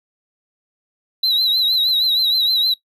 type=tone with vibrato; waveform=triangle; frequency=3951 Hz; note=B7; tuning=in tune; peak=-13 dBFS; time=1.23-2.74 s; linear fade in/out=5 ms; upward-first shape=triangle; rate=6.4 Hz; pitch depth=90 cents each way; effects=noise-tail reverb RT60 0.1 s tail -17 dB re dry